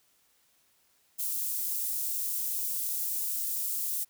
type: high-pass noise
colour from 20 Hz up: white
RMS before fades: -32 dBFS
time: 1.18-4.05 s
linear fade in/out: 20 ms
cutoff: 9600 Hz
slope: 12 dB/octave
effects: white hiss -68 dBFS RMS until 4.09 s